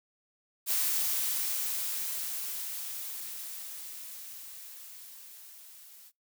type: noise with level ramp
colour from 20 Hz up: blue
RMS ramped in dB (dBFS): -28 to -53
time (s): 0.66-6.12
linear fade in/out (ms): 50
effects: noise-tail reverb RT60 0.2 s tail -26 dB re dry